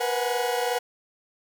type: tone cluster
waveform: 40% pulse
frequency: 479.8 / 502 / 736 / 832 Hz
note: A#4 / B4 / F#5 / G#5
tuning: +50 / +28 / -9 / +3 cents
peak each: -27 / -30 / -28 / -32 dBFS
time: 0-0.79 s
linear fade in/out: 10 ms
effects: 9-bit